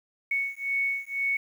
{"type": "beating tone pair", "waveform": "sine", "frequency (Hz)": [2217, 2219], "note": ["C#7", "C#7"], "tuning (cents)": [0, 1], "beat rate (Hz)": 2, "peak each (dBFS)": [-29, -29], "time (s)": [0.31, 1.37], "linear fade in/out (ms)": 5, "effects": ["9-bit"]}